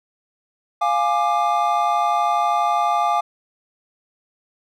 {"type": "chord", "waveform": "triangle", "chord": "D diminished", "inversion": "first", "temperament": "equal with one note detuned", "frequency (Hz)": [698.5, 830.6, 1186.9], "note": ["F5", "Ab5", "D6"], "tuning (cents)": [0, 0, 18], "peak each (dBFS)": -19, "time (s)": [0.81, 3.21], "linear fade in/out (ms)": 10, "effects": []}